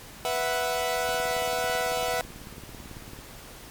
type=chord; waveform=sawtooth; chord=B suspended fourth; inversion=none; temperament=equal; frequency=493.9 / 659.3 / 740 Hz; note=B4 / E5 / F#5; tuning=0 / 0 / 0 cents; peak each=-26 dBFS; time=0.25-2.21 s; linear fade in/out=0 ms
type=click train; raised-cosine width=3 ms; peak=-30 dBFS; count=39; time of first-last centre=1.09-3.189 s; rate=18.1 Hz
effects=pink hiss -45 dBFS RMS until 3.7 s + MP3 96 kbps